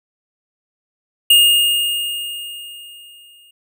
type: tone with exponential decay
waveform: square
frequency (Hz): 2838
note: F7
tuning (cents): +27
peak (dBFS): -7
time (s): 1.3-3.51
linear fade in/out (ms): 5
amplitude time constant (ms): 480
effects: none